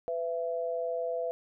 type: tone pair together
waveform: sine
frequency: 501 / 669.5 Hz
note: B4 / E5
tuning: +25 / +27 cents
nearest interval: perfect fourth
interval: 502 cents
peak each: -32 / -33 dBFS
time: 0.08-1.31 s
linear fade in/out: 0 ms
effects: none